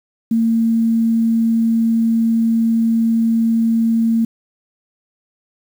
sine tone, 227.5 Hz, A#3, 42 cents flat, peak -12 dBFS, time 0.31-4.25 s, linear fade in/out 5 ms, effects 7-bit

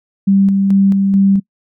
sine tone with tremolo, 196 Hz, G3, in tune, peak -7 dBFS, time 0.27-1.4 s, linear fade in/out 10 ms, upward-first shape square, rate 2.3 Hz, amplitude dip 30%, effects noise-tail reverb RT60 0.1 s tail -25 dB re dry

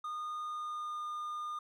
triangle tone with pitch glide, 1225 to 1214.4 Hz, D#6 to D#6, -27 to -42 cents, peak -35 dBFS, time 0.04-1.59 s, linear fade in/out 5 ms, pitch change -15 cents, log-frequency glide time 0.42-1.06 s, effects none

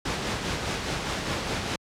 pink noise with tremolo, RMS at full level -27 dBFS, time 0.05-1.76 s, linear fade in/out 5 ms, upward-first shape sine, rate 4.9 Hz, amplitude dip 35%, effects high-pass 60 Hz 12 dB/octave + low-pass 6000 Hz 12 dB/octave

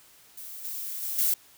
violet noise with level steps, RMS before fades -41 / -35 / -32 / -24 dBFS, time 0.37-1.34 s, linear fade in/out 5 ms, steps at 0.64 / 1.02 / 1.18 s, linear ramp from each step 10 ms, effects white hiss -56 dBFS RMS until 1.57 s

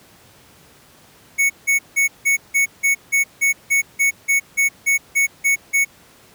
square tone bursts, 2217 Hz, C#7, in tune, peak -14 dBFS, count 16, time 1.38-5.85 s, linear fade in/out 20 ms, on 120 ms, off 170 ms, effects pink hiss -49 dBFS RMS until 6.34 s + high-pass 80 Hz 12 dB/octave

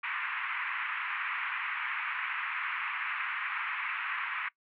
white band-pass noise, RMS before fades -35 dBFS, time 0.03-4.49 s, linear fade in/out 10 ms, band 1000 to 2500 Hz, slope 48 dB/octave, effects noise-tail reverb RT60 0.1 s tail -21 dB re dry

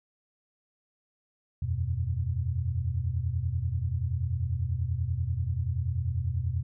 sine chord, E suspended second, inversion none, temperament just, 82.41 / 92.71 / 123.61 Hz, E2 / F#2 / B2, 0 / +4 / +2 cents, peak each -31 dBFS, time 1.62-6.63 s, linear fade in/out 5 ms, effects none

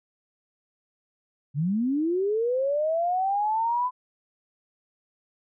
sine linear sweep, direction up, 132.8 to 1014 Hz, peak -22 dBFS, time 1.54-3.91 s, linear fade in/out 50 ms, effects none

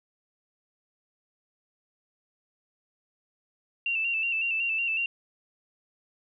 sine tone with vibrato, 2700 Hz, E7, 41 cents sharp, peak -25 dBFS, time 3.86-5.06 s, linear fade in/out 2 ms, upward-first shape square, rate 5.4 Hz, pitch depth 39 cents each way, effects none

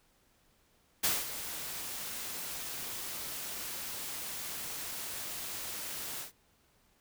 white noise with ADSR envelope, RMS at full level -28 dBFS, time 1.03-6.32 s, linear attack 14 ms, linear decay 200 ms, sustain -12 dB, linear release 120 ms, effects pink hiss -69 dBFS RMS until 7 s

